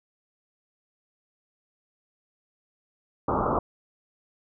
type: low-pass noise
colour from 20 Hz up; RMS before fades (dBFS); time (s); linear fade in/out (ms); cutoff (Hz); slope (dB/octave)
white; -25; 3.28-3.59; 5; 1300; 96
effects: none